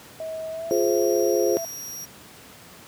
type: tone with pitch glide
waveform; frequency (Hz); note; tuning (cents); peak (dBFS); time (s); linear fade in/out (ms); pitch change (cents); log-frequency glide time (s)
sine; 640 to 668.3; D#5 to E5; +49 to +24; -29; 0.2-1.65; 2; +75; 0.5-0.71
type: tone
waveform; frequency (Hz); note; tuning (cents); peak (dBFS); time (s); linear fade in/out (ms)
sawtooth; 5680; F8; +28; -31; 0.7-2.06; 20
type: chord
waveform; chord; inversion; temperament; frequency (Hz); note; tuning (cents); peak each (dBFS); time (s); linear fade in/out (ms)
sine; F minor; none; just; 349.2 / 419.1 / 523.8; F4 / Ab4 / C5; 0 / +16 / +2; -23; 0.71-1.57; 0
effects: pink hiss -46 dBFS RMS until 2.87 s + high-pass 100 Hz 12 dB/octave